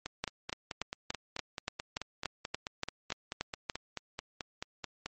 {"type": "two click trains", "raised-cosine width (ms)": 0.2, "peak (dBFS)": [-19, -15], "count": [24, 13], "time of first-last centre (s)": [[0.06, 5.06], [0.24, 3.698]], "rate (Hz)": [4.6, 3.47], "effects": ["MP3 32 kbps"]}